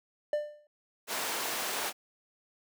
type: tone with exponential decay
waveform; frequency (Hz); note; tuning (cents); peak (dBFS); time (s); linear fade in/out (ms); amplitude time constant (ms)
triangle; 595; D5; +22; -22; 0.33-0.67; 2; 72
type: high-pass noise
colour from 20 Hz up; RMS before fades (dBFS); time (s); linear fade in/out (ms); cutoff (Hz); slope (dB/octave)
pink; -34; 1.07-1.93; 50; 500; 12
effects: none